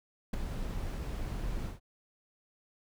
brown noise with ADSR envelope, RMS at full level -27 dBFS, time 0.33-1.8 s, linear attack 9 ms, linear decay 6 ms, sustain -9 dB, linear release 140 ms, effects none

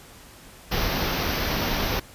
pink band-stop noise, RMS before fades -25 dBFS, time 0.71-2 s, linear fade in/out 10 ms, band 6000 to 12000 Hz, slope 96 dB/octave, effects pink hiss -47 dBFS RMS until 2.14 s + resampled to 32000 Hz

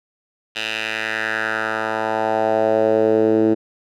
10% pulse tone with band-pass filter sweep, 110 Hz, A2, in tune, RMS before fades -19 dBFS, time 0.55-3.55 s, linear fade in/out 20 ms, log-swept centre 3000 to 330 Hz, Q 2.6, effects none

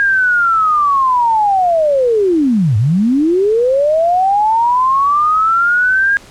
sine linear two-way sweep, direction down then up, 1632 to 98.6 to 1632 Hz, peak -9 dBFS, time 0-6.17 s, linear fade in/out 0 ms, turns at 2.77 s, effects pink hiss -40 dBFS RMS until 6.3 s + low-pass 9000 Hz 12 dB/octave

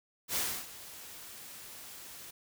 white noise with ADSR envelope, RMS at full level -31 dBFS, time 0.28-2.31 s, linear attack 77 ms, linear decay 300 ms, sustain -17 dB, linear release 8 ms, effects none

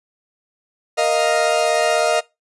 40% pulse chord, Bb suspended fourth, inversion none, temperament equal, 466.2 / 622.3 / 698.5 Hz, Bb4 / Eb5 / F5, 0 / 0 / 0 cents, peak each -21 / -17 / -19 dBFS, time 0.97-2.21 s, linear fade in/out 20 ms, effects noise-tail reverb RT60 0.2 s tail -20 dB re dry + resampled to 24000 Hz

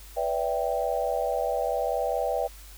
sine chord, E minor seventh, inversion second, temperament equal with one note detuned, 493.9 / 578.6 / 659.3 / 784 Hz, B4 / D5 / E5 / G5, 0 / -26 / 0 / 0 cents, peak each -30 dBFS, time 0.16-2.48 s, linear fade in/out 20 ms, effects added 50 Hz sine -45 dBFS peak until 2.77 s + white hiss -50 dBFS RMS until 2.77 s

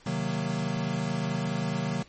square chord, C half-diminished seventh, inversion none, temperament equal, 130.81 / 155.56 / 185 / 233.1 Hz, C3 / Eb3 / Gb3 / Bb3, 0 / 0 / 0 / 0 cents, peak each -35 / -33 / -33 / -35 dBFS, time 0.06-2.03 s, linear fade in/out 5 ms, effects pink hiss -56 dBFS RMS until 2.08 s + MP3 32 kbps

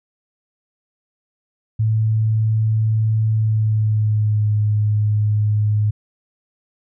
sine tone with pitch glide, 109.8 to 105.63 Hz, A2 to G#2, -3 to +30 cents, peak -14 dBFS, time 1.79-5.91 s, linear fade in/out 10 ms, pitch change -67 cents, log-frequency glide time 3.32-4.5 s, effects none

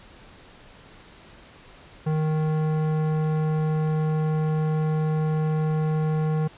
sine tone with tanh clipping, 155.56 Hz, D#3, in tune, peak -23 dBFS, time 2.06-6.48 s, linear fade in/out 10 ms, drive 16 dB, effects pink hiss -49 dBFS RMS until 6.57 s + resampled to 8000 Hz

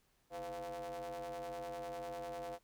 45% pulse ring-modulated tone, 92 Hz, F#2, 9 cents flat, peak -39 dBFS, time 0.3-2.59 s, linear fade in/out 50 ms, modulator 603 Hz, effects pink hiss -75 dBFS RMS until 2.63 s

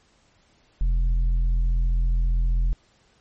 sine tone with tanh clipping, 42.44 Hz, F1, 49 cents flat, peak -19 dBFS, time 0.81-2.73 s, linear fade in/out 0 ms, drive 5 dB, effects pink hiss -61 dBFS RMS until 3.2 s + MP3 32 kbps

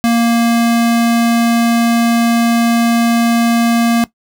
square tone, 233.1 Hz, A#3, in tune, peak -10 dBFS, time 0.04-4.04 s, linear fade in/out 0 ms, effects noise-tail reverb RT60 0.1 s tail -17 dB re dry

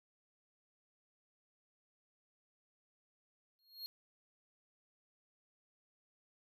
square tone with exponential growth, 4270 Hz, C8, 34 cents sharp, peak -40 dBFS, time 3.59-3.86 s, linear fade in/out 0 ms, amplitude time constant 58 ms, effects none

